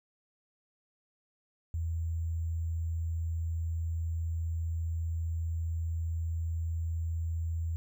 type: tone with sample-and-hold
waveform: sine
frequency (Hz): 82.41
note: E2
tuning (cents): 0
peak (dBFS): -30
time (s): 1.74-7.76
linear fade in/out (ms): 0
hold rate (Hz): 7350
effects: none